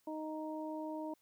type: harmonic tone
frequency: 311.1 Hz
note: D#4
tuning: in tune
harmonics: 1 / 2 / 3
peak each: -41 / -44 / -46 dBFS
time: 0.07-1.14 s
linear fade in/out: 5 ms
effects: white hiss -75 dBFS RMS until 1.21 s